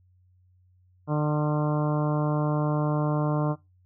harmonic tone with a mistuned harmonic, 150 Hz, D3, 37 cents sharp, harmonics 1 / 2 / 3 / 4 / 5 / 6 / 7 / 8 / 9, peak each -24 / -29 / -34 / -32 / -37 / -38 / -36 / -42 / -43 dBFS, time 1.07-3.56 s, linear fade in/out 50 ms, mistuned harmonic 9, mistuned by +30 cents, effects noise-tail reverb RT60 0.2 s tail -20 dB re dry + added 91 Hz sine -58 dBFS peak until 3.85 s

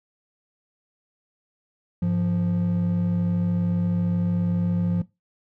triangle tone pair together, 101.98 / 174.61 Hz, G#2 / F3, -31 / 0 cents, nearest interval major sixth, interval 931 cents, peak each -24 / -18 dBFS, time 2.02-5.02 s, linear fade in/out 5 ms, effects noise-tail reverb RT60 0.2 s tail -19 dB re dry + tanh soft clip ceiling -14 dBFS

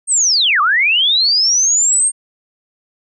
sine linear two-way sweep, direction down then up, 8700 to 1108.7 to 8700 Hz, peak -10 dBFS, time 0.07-2.12 s, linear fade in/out 50 ms, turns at 0.61 s, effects none

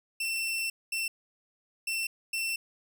sawtooth tone bursts at uneven times, 2691 Hz, E7, 35 cents sharp, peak -26 dBFS, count 4, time 0.2-0.7 / 0.92-1.08 / 1.87-2.07 / 2.33-2.56 s, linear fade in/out 5 ms, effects none

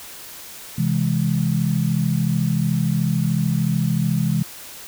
sine chord, C augmented, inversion none, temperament equal with one note detuned, 131.27 / 164.81 / 207.7 Hz, C3 / E3 / G#3, +6 / 0 / 0 cents, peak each -22 / -20 / -23 dBFS, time 0.78-4.43 s, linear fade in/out 5 ms, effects white hiss -38 dBFS RMS until 4.87 s

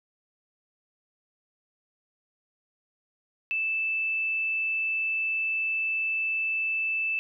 sine tone, 2637 Hz, E7, in tune, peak -25 dBFS, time 3.51-7.19 s, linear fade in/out 0 ms, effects none

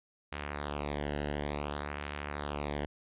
sawtooth tone with flanger, 73 Hz, D2, 10 cents flat, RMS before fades -37 dBFS, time 0.32-2.86 s, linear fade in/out 5 ms, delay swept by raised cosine 0.21 to 0.86 ms, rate 0.56 Hz, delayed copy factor -0.75, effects resampled to 8000 Hz

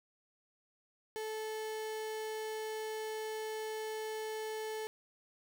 35% pulse tone, 435.6 Hz, A4, 17 cents flat, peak -36 dBFS, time 1.16-4.87 s, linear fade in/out 0 ms, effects none

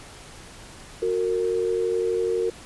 sine tone pair together, 366.6 / 458.6 Hz, F#4 / A#4, -16 / -28 cents, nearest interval major third, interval 388 cents, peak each -25 / -23 dBFS, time 1.02-2.5 s, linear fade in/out 5 ms, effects pink hiss -44 dBFS RMS until 2.65 s + resampled to 24000 Hz

